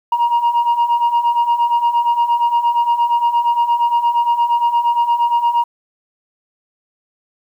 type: beating tone pair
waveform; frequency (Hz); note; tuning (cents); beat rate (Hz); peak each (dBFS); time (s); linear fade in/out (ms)
sine; 940 / 948.6; A#5 / A#5; +14 / +30; 8.6; -16 / -12; 0.12-5.64; 5
effects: tanh soft clip ceiling -9 dBFS + 8-bit